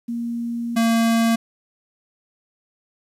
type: tone pair in turn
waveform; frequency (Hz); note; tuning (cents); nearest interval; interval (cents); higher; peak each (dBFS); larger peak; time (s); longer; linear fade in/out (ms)
sine / square; 234.9 / 228.6; A#3 / A#3; +13 / -34; unison; 47; first; -23 / -16; second; 0.08-0.76 / 0.76-1.36; first; 10
effects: resampled to 32000 Hz + 9-bit